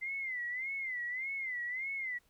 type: tone with vibrato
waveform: sine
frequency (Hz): 2054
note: C7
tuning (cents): -33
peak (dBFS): -35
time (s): 0.01-2.19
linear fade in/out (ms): 20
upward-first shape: sine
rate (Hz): 1.7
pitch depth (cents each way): 120
effects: pink hiss -71 dBFS RMS until 2.29 s